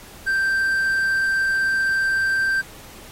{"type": "tone", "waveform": "triangle", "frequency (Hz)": 1568, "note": "G6", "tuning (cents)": 0, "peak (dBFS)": -16, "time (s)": [0.26, 2.62], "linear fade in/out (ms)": 20, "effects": ["pink hiss -43 dBFS RMS until 3.11 s", "AAC 48 kbps"]}